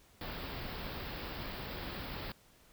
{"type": "band-stop noise", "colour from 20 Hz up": "pink", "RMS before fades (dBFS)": -42, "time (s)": [0.21, 2.32], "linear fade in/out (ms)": 2, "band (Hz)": [5100, 14000], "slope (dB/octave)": 96, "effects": ["pink hiss -64 dBFS RMS until 2.72 s"]}